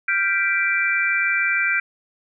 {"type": "chord", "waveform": "sine", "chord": "G dominant seventh", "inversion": "third", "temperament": "equal", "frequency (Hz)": [1396.9, 1568, 1975.5, 2349], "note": ["F6", "G6", "B6", "D7"], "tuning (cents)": [0, 0, 0, 0], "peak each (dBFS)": [-26, -22, -26, -21], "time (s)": [0.08, 1.8], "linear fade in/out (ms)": 5, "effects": []}